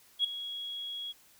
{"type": "tone with ADSR envelope", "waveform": "sine", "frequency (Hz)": 3322, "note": "G#7", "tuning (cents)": 0, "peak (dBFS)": -21, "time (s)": [0.19, 1.13], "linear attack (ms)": 54, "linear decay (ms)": 4, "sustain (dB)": -15, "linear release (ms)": 25, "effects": ["tanh soft clip ceiling -19 dBFS", "white hiss -61 dBFS RMS until 1.39 s"]}